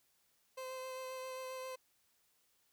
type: tone with vibrato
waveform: 30% pulse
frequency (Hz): 518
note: C5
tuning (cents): -17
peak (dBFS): -40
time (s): 0.57-1.76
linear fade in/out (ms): 10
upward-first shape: sine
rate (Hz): 7.5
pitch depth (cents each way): 13
effects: white hiss -75 dBFS RMS until 2.72 s